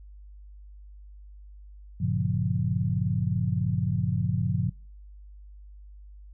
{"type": "chord", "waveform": "sine", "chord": "G half-diminished seventh", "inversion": "none", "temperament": "just", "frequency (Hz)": [98, 117.6, 141.12, 176.4], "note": ["G2", "Bb2", "Db3", "F3"], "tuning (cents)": [0, 16, 31, 18], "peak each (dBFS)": -29, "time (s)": [2, 4.7], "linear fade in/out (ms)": 10, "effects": ["noise-tail reverb RT60 0.4 s tail -25 dB re dry", "added 50 Hz sine -44 dBFS peak until 6.33 s"]}